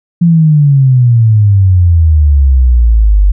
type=exponential sweep; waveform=sine; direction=down; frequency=173.7 to 47.4 Hz; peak=-3 dBFS; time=0.21-3.32 s; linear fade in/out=10 ms; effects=none